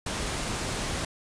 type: noise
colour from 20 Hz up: pink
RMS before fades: -31 dBFS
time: 0.06-1.05 s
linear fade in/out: 5 ms
effects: resampled to 22050 Hz